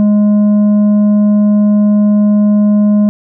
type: tone with tanh clipping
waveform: sine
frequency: 207.9 Hz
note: G#3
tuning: 2 cents sharp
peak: -7 dBFS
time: 0-3.09 s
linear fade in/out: 0 ms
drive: 6 dB
effects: none